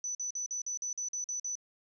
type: tone bursts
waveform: sine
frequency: 5980 Hz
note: F#8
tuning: 17 cents sharp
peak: -33 dBFS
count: 10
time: 0.04-1.554 s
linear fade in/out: 2 ms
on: 110 ms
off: 46 ms
effects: none